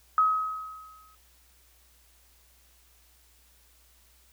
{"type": "tone with exponential decay", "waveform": "sine", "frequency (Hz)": 1272, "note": "D#6", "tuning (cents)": 38, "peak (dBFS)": -17, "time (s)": [0.18, 1.15], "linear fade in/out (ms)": 1, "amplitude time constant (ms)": 210, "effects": ["added 60 Hz sine -62 dBFS peak until 4.32 s", "white hiss -62 dBFS RMS until 4.32 s"]}